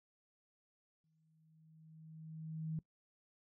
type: tone with exponential growth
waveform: sine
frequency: 158.7 Hz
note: D#3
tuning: 35 cents sharp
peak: -36 dBFS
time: 1.04-2.79 s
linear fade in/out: 2 ms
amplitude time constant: 380 ms
effects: noise-tail reverb RT60 0.1 s tail -20 dB re dry